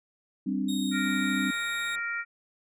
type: chord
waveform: sine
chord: G suspended fourth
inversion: none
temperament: just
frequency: 196 / 261.3 / 294 Hz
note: G3 / C4 / D4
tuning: 0 / -2 / +2 cents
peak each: -30 / -30 / -32 dBFS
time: 0.46-1.51 s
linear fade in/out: 10 ms
type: tone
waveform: sawtooth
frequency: 3729 Hz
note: A#7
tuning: in tune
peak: -32 dBFS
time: 0.68-1.96 s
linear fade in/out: 10 ms
type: harmonic tone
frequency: 466.2 Hz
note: A#4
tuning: in tune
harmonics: 3 / 4 / 5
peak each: -32 / -34 / -36 dBFS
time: 0.91-2.25 s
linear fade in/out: 50 ms
type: click train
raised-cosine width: 0.5 ms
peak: -37 dBFS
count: 94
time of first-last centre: 1.06-1.99 s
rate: 100 Hz
effects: resampled to 32000 Hz